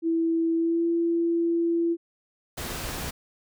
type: tone with pitch glide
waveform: sine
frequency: 329.6 to 337.1 Hz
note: E4 to E4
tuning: 0 to +39 cents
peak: -21 dBFS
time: 0.02-1.97 s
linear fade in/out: 50 ms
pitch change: +39 cents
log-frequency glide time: 0.55-0.85 s
type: noise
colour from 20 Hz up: pink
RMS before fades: -33 dBFS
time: 2.57-3.11 s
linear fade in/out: 10 ms
effects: none